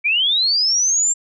sine linear sweep, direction up, 2277 to 7459 Hz, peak -14 dBFS, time 0.04-1.14 s, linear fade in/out 20 ms, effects none

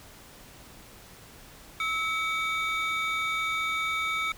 triangle tone cluster, 1299 / 2265 / 3639 Hz, E6 / C#7 / A#7, -26 / +37 / -42 cents, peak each -28 / -27 / -34 dBFS, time 1.8-4.32 s, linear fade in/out 2 ms, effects tanh soft clip ceiling -19 dBFS + pink hiss -50 dBFS RMS until 4.37 s

